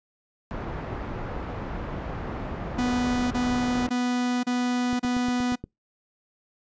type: low-pass noise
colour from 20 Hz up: pink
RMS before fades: -33 dBFS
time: 0.51-3.89 s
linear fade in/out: 0 ms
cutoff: 1300 Hz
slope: 12 dB/octave
type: tone bursts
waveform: 45% pulse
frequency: 246.9 Hz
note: B3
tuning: in tune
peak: -23 dBFS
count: 5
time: 2.78-5.558 s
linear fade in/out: 10 ms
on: 530 ms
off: 32 ms
type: click train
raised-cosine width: 3 ms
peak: -22 dBFS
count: 7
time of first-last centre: 4.93-5.64 s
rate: 8.45 Hz
effects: noise-tail reverb RT60 0.2 s tail -26 dB re dry + resampled to 16000 Hz